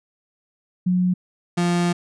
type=tone pair in turn; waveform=sine / 35% pulse; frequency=181.3 / 174.37 Hz; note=F#3 / F3; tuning=-35 / -2 cents; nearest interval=minor second; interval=67 cents; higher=first; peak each=-16 dBFS; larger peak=neither; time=0.86-1.14 / 1.57-1.93 s; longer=second; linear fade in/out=10 ms; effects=resampled to 22050 Hz